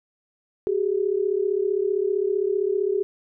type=tone pair together; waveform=sine; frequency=379.9 / 415.3 Hz; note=F#4 / G#4; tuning=+46 / 0 cents; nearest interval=major second; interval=154 cents; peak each=-23 dBFS; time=0.67-3.03 s; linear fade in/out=0 ms; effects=none